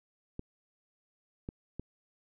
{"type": "clicks", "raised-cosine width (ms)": 3, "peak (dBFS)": -25, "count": 3, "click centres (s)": [0.394, 1.489, 1.796], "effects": []}